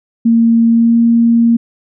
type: tone with pitch glide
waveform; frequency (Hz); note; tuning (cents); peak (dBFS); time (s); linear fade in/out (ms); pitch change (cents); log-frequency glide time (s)
sine; 230 to 232.5; A#3 to A#3; -23 to -4; -6; 0.25-1.57; 10; +19; 0.68-0.97
effects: none